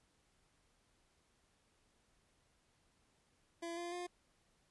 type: tone with pitch steps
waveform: 25% pulse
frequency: 338.1 / 346 / 354.1 Hz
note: E4 / F4 / F4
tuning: +44 / -16 / +24 cents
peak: -38 dBFS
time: 3.62-4.07 s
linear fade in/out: 10 ms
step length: 150 ms
effects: pink hiss -75 dBFS RMS until 4.7 s + resampled to 24000 Hz